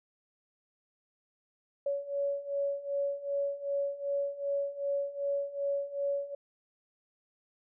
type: beating tone pair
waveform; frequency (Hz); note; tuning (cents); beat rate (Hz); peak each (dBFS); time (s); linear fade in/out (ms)
sine; 561 / 563.6; C#5 / C#5; +21 / +29; 2.6; -35 / -32; 1.86-6.35; 5
effects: none